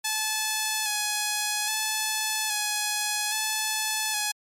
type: tone with vibrato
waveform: 5% pulse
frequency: 853 Hz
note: G#5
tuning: 46 cents sharp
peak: -13 dBFS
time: 0.04-4.32 s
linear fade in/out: 10 ms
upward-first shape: square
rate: 0.61 Hz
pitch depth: 26 cents each way
effects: MP3 64 kbps